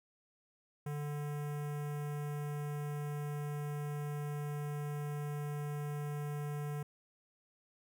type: tone with notch filter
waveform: square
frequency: 146.83 Hz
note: D3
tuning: in tune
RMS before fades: -39 dBFS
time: 0.86-6.83 s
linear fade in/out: 5 ms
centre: 4200 Hz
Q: 0.64
effects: none

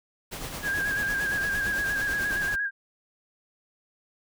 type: noise with tremolo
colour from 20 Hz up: pink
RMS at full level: -34 dBFS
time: 0.31-2.56 s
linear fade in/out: 20 ms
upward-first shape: triangle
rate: 9 Hz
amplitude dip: 50%
type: tone with vibrato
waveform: sine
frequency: 1628 Hz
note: G#6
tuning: 35 cents flat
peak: -25 dBFS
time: 0.62-2.71 s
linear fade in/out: 50 ms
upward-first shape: square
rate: 8.6 Hz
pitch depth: 36 cents each way
effects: none

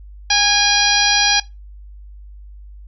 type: harmonic tone with a mistuned harmonic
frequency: 814 Hz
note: G#5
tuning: 35 cents flat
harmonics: 1 / 2 / 3 / 4 / 5 / 6 / 7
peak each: -20 / -20 / -20 / -20 / -20 / -20 / -20 dBFS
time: 0.3-1.4 s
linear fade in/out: 5 ms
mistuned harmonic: 2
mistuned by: +23 cents
effects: noise-tail reverb RT60 0.2 s tail -19 dB re dry + added 50 Hz sine -35 dBFS peak until 2.87 s

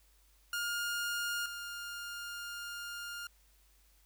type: tone pair in turn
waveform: sawtooth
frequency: 1416 / 1408.7 Hz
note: F6 / F6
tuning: +23 / +15 cents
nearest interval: unison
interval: 8 cents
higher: first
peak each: -30 / -37 dBFS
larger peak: first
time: 0.53-1.46 / 1.46-3.27 s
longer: second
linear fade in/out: 2 ms
effects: added 50 Hz sine -65 dBFS peak until 4.05 s + white hiss -69 dBFS RMS until 4.05 s

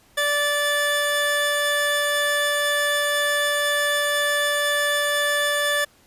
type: tone pair together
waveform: 30% pulse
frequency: 583 / 1747 Hz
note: D5 / A6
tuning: -13 / -13 cents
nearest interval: octave + perfect fifth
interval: 1900 cents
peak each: -21 / -19 dBFS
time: 0.17-5.85 s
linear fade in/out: 10 ms
effects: pink hiss -56 dBFS RMS until 6.06 s + resampled to 32000 Hz

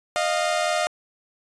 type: tone pair together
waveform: sawtooth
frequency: 617 / 701.5 Hz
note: D#5 / F5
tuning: -15 / +8 cents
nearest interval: major second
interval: 223 cents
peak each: -20 dBFS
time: 0.16-0.87 s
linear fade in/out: 0 ms
effects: resampled to 22050 Hz

